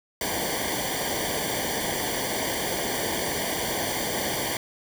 pink noise with comb filter, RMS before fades -28 dBFS, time 0.21-4.57 s, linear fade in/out 2 ms, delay 0.76 ms, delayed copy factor -1, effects none

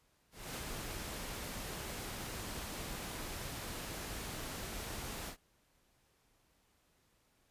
pink noise with ADSR envelope, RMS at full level -41 dBFS, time 0.31-5.37 s, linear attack 260 ms, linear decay 17 ms, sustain -2 dB, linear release 93 ms, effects pink hiss -73 dBFS RMS until 7.5 s + resampled to 32000 Hz

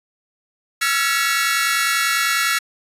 sawtooth tone cluster, 1332 / 1382 / 1688 / 1935 / 2216 Hz, E6 / F6 / G#6 / B6 / C#7, +18 / -19 / +28 / -36 / -1 cents, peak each -20 dBFS, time 0.81-2.59 s, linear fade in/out 10 ms, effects resampled to 32000 Hz

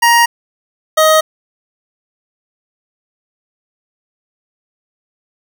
25% pulse tone pair in turn, 941 / 628 Hz, A#5 / D#5, +16 / +16 cents, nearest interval perfect fifth, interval 700 cents, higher first, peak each -3 dBFS, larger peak neither, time 0.02-0.26 / 0.97-1.21 s, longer neither, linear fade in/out 10 ms, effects none

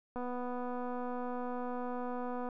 click train, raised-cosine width 1 ms, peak -27 dBFS, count 576, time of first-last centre 0.16-2.488 s, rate 247 Hz, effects none

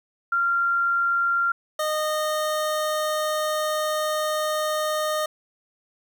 sine / 25% pulse tone pair in turn, 1384 / 615.1 Hz, F6 / D#5, -16 / -20 cents, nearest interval octave + major second, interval 1404 cents, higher first, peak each -19 dBFS, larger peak neither, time 0.32-1.52 / 1.79-5.26 s, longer second, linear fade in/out 5 ms, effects 10-bit

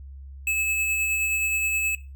square tone with tremolo, 2600 Hz, E7, 24 cents flat, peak -22 dBFS, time 0.47-1.95 s, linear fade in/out 2 ms, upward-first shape sine, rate 9.5 Hz, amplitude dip 25%, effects noise-tail reverb RT60 0.3 s tail -17 dB re dry + added 68 Hz sine -38 dBFS peak until 2.15 s

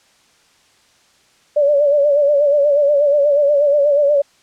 sine tone with vibrato, 577 Hz, D5, 31 cents flat, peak -10 dBFS, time 1.56-4.22 s, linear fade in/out 10 ms, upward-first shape sine, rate 8.3 Hz, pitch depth 63 cents each way, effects white hiss -54 dBFS RMS until 4.42 s + low-pass 7000 Hz 12 dB/octave

